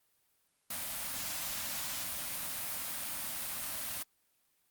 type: band-stop noise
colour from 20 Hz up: white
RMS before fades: -38 dBFS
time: 0.7-4.03 s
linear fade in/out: 5 ms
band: 320 to 520 Hz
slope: 96 dB/octave
effects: white hiss -74 dBFS RMS until 4.7 s + Opus 32 kbps